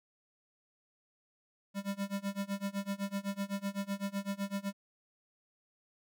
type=tone with tremolo; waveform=square; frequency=198.5 Hz; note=G3; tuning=22 cents sharp; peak=-32 dBFS; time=1.74-4.73 s; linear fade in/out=50 ms; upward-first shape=sine; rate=7.9 Hz; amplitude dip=95%; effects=none